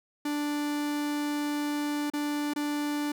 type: tone with dropouts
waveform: 45% pulse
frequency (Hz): 293.7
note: D4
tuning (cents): 0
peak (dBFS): -28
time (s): 0.25-3.12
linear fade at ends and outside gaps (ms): 5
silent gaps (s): 2.101-2.135 / 2.536-2.56
effects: none